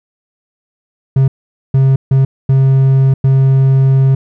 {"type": "tone bursts at uneven times", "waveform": "triangle", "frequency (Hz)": 134.1, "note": "C3", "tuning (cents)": 43, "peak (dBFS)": -4, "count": 5, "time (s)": [[1.16, 1.28], [1.74, 1.96], [2.11, 2.25], [2.49, 3.14], [3.24, 4.15]], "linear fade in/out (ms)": 5, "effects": []}